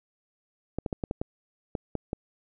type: clicks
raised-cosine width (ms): 2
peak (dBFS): -16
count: 9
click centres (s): 0.786 / 0.862 / 0.928 / 1.038 / 1.111 / 1.215 / 1.752 / 1.953 / 2.131
effects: none